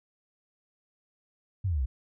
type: exponential sweep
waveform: sine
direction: down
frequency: 103.83 to 58.27 Hz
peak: -25 dBFS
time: 1.64-1.86 s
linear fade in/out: 10 ms
effects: none